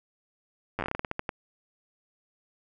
slowing click train, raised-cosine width 0.5 ms, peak -15 dBFS, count 14, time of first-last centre 0.79-1.292 s, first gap 9 ms, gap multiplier 1.22, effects none

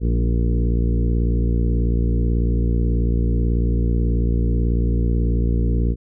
harmonic tone with a mistuned harmonic, 58.27 Hz, A#1, in tune, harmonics 1 / 2 / 3 / 4 / 5 / 6 / 7 / 8, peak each -17 / -23 / -27 / -29 / -31 / -33 / -34 / -35 dBFS, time 0-5.96 s, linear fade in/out 50 ms, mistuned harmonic 4, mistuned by -19 cents, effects none

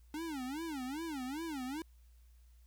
square tone with vibrato, 290 Hz, D4, 22 cents flat, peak -39 dBFS, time 0.14-1.82 s, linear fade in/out 2 ms, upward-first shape sine, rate 2.5 Hz, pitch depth 250 cents each way, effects added 59 Hz sine -58 dBFS peak until 2.66 s + white hiss -75 dBFS RMS until 2.66 s

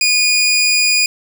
20% pulse tone, 2454 Hz, D#7, 25 cents flat, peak -6 dBFS, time 0.01-1.06 s, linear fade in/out 2 ms, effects none

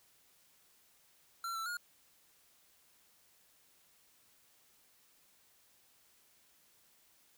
square tone with pitch steps, 1361 / 1332 / 1431 Hz, F6 / E6 / F6, -45 / +18 / +42 cents, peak -38 dBFS, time 1.44-1.77 s, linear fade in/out 2 ms, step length 110 ms, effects white hiss -68 dBFS RMS until 7.37 s

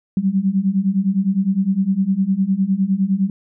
sine beating tone pair, 187.3 / 197.1 Hz, F#3 / G3, +21 / +10 cents, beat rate 9.8 Hz, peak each -19 / -17 dBFS, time 0.17-3.3 s, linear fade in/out 2 ms, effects none

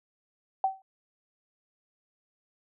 sine tone with exponential decay, 768 Hz, G5, 36 cents flat, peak -19 dBFS, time 0.64-0.82 s, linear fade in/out 2 ms, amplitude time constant 37 ms, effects none

